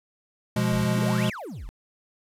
square chord, F diminished, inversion second, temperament equal, 123.47 / 174.61 / 207.7 Hz, Cb3 / F3 / Ab3, 0 / 0 / 0 cents, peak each -26 / -29 / -26 dBFS, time 0.56-1.3 s, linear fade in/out 5 ms
triangle exponential two-way sweep, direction up then down, 31.08 to 3540 to 31.08 Hz, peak -32 dBFS, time 0.72-1.69 s, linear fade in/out 0 ms, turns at 1.27 s
effects resampled to 32000 Hz + 9-bit

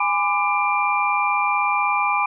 sine tone cluster, 823 / 1006 / 1182 / 2377 Hz, G#5 / B5 / D6 / D7, -16 / +32 / +11 / +20 cents, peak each -23 dBFS, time 0-2.26 s, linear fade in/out 5 ms, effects none

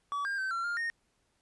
triangle tone with pitch steps, 1142 / 1604 / 1542 / 1363 / 1405 / 1849 Hz, D6 / G6 / G6 / F6 / F6 / A#6, -49 / +39 / -29 / -43 / +10 / -15 cents, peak -29 dBFS, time 0.12-0.9 s, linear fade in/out 0 ms, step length 130 ms, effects pink hiss -74 dBFS RMS until 1.41 s + resampled to 24000 Hz

